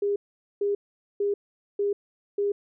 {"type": "tone bursts", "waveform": "sine", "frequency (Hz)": 405.5, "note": "G#4", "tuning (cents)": -41, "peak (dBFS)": -22, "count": 5, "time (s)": [0.02, 2.52], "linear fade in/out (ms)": 5, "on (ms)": 140, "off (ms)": 450, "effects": []}